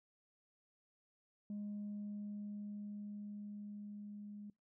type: tone with level ramp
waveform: sine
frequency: 206.5 Hz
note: G#3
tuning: 10 cents flat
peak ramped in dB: -39 to -47 dBFS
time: 1.5-4.5 s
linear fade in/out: 2 ms
effects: noise-tail reverb RT60 0.2 s tail -25 dB re dry + tanh soft clip ceiling -39 dBFS